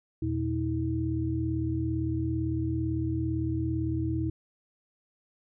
sine tone cluster, 82.9 / 120.7 / 320.1 Hz, E2 / B2 / D#4, +10 / -39 / +49 cents, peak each -32 / -31 / -30 dBFS, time 0.22-4.3 s, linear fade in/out 5 ms, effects none

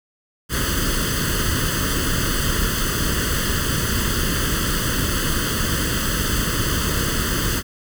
pink noise with comb filter, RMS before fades -21 dBFS, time 0.49-7.63 s, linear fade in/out 50 ms, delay 0.64 ms, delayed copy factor +1, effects none

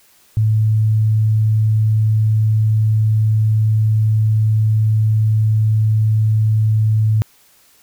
sine tone, 108.8 Hz, A2, 19 cents flat, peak -11 dBFS, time 0.37-7.22 s, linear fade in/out 0 ms, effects white hiss -52 dBFS RMS until 7.82 s

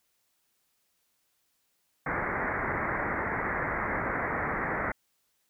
white low-pass noise, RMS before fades -31 dBFS, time 2.06-4.92 s, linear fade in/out 5 ms, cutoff 2100 Hz, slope 96 dB/octave, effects white hiss -74 dBFS RMS until 5.49 s

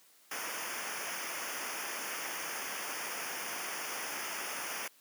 pink noise with comb filter, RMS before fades -39 dBFS, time 0.31-4.88 s, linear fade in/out 5 ms, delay 0.25 ms, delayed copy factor -0.95, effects white hiss -63 dBFS RMS until 5 s + high-pass 200 Hz 12 dB/octave

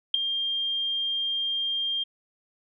sine tone with ADSR envelope, 3200 Hz, G7, 35 cents sharp, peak -14 dBFS, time 0.14-2.04 s, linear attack 4 ms, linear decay 7 ms, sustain -11 dB, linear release 13 ms, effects none

